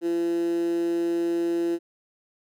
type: tone with high-pass filter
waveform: 15% pulse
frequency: 170 Hz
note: F3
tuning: 46 cents flat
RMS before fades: -25 dBFS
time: 0.01-1.79 s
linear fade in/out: 50 ms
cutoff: 340 Hz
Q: 9.1
effects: none